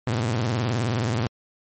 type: tone with vibrato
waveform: sawtooth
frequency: 116.1 Hz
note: A#2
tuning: 7 cents flat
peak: -18 dBFS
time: 0.07-1.27 s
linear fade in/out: 0 ms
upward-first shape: sine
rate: 19 Hz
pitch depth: 200 cents each way
effects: MP3 32 kbps